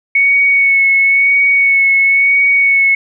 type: tone with vibrato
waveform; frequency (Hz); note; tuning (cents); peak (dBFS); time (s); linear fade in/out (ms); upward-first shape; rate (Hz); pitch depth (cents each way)
sine; 2217; C#7; 0; -7; 0.15-2.95; 5; sine; 0.98; 20
effects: none